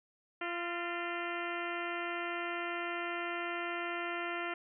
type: harmonic tone with a mistuned harmonic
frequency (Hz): 345.1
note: F4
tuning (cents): -21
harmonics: 1 / 2 / 3 / 4 / 5 / 6 / 7 / 8 / 9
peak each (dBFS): -41 / -42 / -46 / -41 / -44 / -44 / -47 / -47 / -52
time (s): 0.41-4.54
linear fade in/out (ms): 5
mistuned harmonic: 5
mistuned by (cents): +52
effects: none